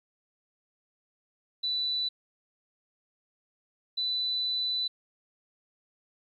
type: tone pair in turn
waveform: sine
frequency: 3974 / 3988 Hz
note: B7 / B7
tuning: +10 / +16 cents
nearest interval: unison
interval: 6 cents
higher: second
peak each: -27 dBFS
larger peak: neither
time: 1.63-2.09 / 3.97-4.88 s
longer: second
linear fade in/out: 10 ms
effects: 11-bit